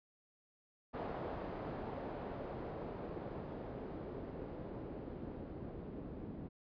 white noise with low-pass filter sweep, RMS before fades -45 dBFS, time 0.93-6.49 s, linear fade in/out 20 ms, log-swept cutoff 710 to 300 Hz, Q 1, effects resampled to 11025 Hz

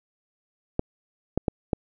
clicks, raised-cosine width 2 ms, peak -9 dBFS, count 4, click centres 0.794 / 1.376 / 1.482 / 1.732 s, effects none

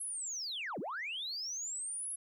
sine linear two-way sweep, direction down then up, 11000 to 149.2 to 11000 Hz, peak -36 dBFS, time 0-2.16 s, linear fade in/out 10 ms, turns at 0.79 s, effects tanh soft clip ceiling -33 dBFS + 13-bit

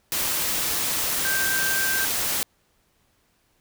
sine tone in noise, 1568 Hz, G6, in tune, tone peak -24 dBFS, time 1.25-2.05 s, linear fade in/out 0 ms, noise white, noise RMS -25 dBFS, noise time 0.12-2.43 s, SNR -2 dB, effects pink hiss -66 dBFS RMS until 3.6 s

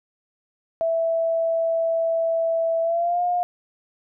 sine tone with pitch glide, 659.3 to 710.7 Hz, E5 to F5, 0 to +30 cents, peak -19 dBFS, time 0.81-3.43 s, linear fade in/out 0 ms, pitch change +130 cents, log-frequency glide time 2.82-3.22 s, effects none

